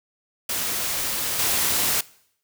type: noise with level steps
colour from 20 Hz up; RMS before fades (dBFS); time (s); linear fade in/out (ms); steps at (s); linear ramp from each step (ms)
white; -26 / -22; 0.49-2.01; 5; 1.39; 2
effects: noise-tail reverb RT60 0.7 s tail -22 dB re dry